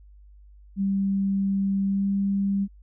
sine tone with pitch glide, 196 to 197.82 Hz, G3 to G3, 0 to +16 cents, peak -21 dBFS, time 0.76-2.68 s, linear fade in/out 50 ms, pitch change +16 cents, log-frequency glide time 1.86-2.07 s, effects added 50 Hz sine -47 dBFS peak until 2.82 s

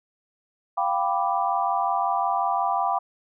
sine chord, G dominant seventh, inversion third, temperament equal, 698.5 / 784 / 987.8 / 1174.7 Hz, F5 / G5 / B5 / D6, 0 / 0 / 0 / 0 cents, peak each -27 / -25 / -27 / -28 dBFS, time 0.77-2.99 s, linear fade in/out 10 ms, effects none

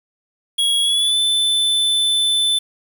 square tone with pitch glide, 3322 to 3520 Hz, G#7 to A7, 0 to 0 cents, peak -15 dBFS, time 0.58-2.59 s, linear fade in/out 10 ms, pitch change +100 cents, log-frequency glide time 0.81-1.18 s, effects 7-bit

